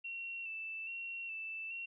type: tone with vibrato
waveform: sine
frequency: 2690 Hz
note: E7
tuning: 34 cents sharp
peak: -40 dBFS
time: 0.04-1.86 s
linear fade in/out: 10 ms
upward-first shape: square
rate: 1.2 Hz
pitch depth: 27 cents each way
effects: none

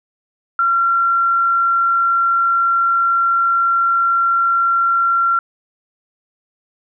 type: tone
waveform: sine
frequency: 1369 Hz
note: F6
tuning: 35 cents flat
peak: -12 dBFS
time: 0.59-5.39 s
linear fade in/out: 2 ms
effects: none

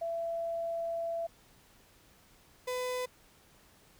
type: tone pair in turn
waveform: sine / 35% pulse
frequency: 670 / 501.9 Hz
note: E5 / B4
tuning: +28 / +28 cents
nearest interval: perfect fourth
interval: 500 cents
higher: first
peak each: -32 / -31 dBFS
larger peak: second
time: 0.01-1.27 / 2.67-3.06 s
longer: first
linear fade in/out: 10 ms
effects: pink hiss -62 dBFS RMS until 3.99 s

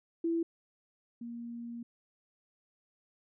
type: tone pair in turn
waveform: sine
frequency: 333 / 235.5 Hz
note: E4 / A#3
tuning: +18 / +18 cents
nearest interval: tritone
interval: 600 cents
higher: first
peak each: -28 / -39 dBFS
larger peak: first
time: 0.24-0.43 / 1.21-1.83 s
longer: second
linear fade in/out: 5 ms
effects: none

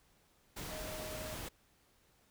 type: tone in noise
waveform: sine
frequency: 622.3 Hz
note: D#5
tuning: in tune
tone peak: -46 dBFS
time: 0.7-1.35 s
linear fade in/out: 10 ms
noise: pink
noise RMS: -44 dBFS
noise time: 0.56-1.49 s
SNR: -5 dB
effects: pink hiss -70 dBFS RMS until 2.3 s

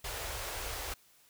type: band-stop noise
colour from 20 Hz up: pink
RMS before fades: -39 dBFS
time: 0.04-0.94 s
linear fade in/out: 5 ms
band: 100 to 400 Hz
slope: 24 dB/octave
effects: white hiss -64 dBFS RMS until 1.29 s

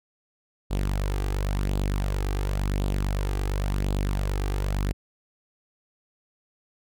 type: tone with flanger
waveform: sawtooth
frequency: 48.81 Hz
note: G1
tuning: 7 cents flat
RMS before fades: -26 dBFS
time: 0.7-4.93 s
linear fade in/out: 20 ms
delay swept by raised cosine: 0.25 to 2.55 ms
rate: 0.93 Hz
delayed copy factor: +0.5
effects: none

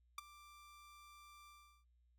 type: tone with ADSR envelope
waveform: sawtooth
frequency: 1179 Hz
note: D6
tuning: 6 cents sharp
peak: -36 dBFS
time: 0.18-1.85 s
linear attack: 3 ms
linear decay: 15 ms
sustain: -19 dB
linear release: 370 ms
effects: added 60 Hz sine -70 dBFS peak until 2.18 s

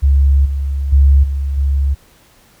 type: tone with level steps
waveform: sine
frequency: 69.3 Hz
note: C#2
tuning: in tune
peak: -7 / -15 / -5 / -15 / -11 dBFS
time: 0.02-1.95 s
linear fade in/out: 20 ms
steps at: 0.45 / 0.92 / 1.23 / 1.57 s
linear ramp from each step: 10 ms
effects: pink hiss -49 dBFS RMS until 2.6 s

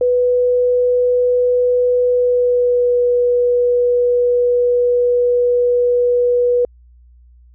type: tone with pitch glide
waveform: sine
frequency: 493.9 to 487.9 Hz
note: B4 to B4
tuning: 0 to -21 cents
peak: -11 dBFS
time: 0.01-6.65 s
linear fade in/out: 2 ms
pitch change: -21 cents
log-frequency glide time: 2.08-2.99 s
effects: added 60 Hz sine -43 dBFS peak until 7.54 s

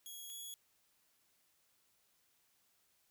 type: tone pair in turn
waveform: 10% pulse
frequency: 3322 / 3361 Hz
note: G#7 / G#7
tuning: 0 / +20 cents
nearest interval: unison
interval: 20 cents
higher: second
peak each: -39 / -38 dBFS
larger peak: second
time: 0.06-0.3 / 0.3-0.54 s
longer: neither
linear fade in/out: 0 ms
effects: white hiss -75 dBFS RMS until 3.1 s

